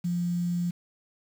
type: tone with quantisation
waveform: sine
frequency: 174.61 Hz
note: F3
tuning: in tune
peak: -25 dBFS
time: 0.04-0.71 s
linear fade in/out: 10 ms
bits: 8
effects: none